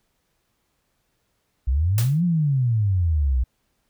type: exponential two-way sweep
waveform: sine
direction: up then down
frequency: 59.5 to 180 to 59.5 Hz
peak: -17 dBFS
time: 1.67-3.44 s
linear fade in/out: 10 ms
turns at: 2.24 s
type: noise with exponential decay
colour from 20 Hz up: white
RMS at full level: -26 dBFS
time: 1.98-2.21 s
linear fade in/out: 1 ms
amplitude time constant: 50 ms
effects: pink hiss -71 dBFS RMS until 3.89 s